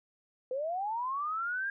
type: linear sweep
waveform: sine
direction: up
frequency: 493.9 to 1628 Hz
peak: -31 dBFS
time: 0.51-1.7 s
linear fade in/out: 2 ms
effects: none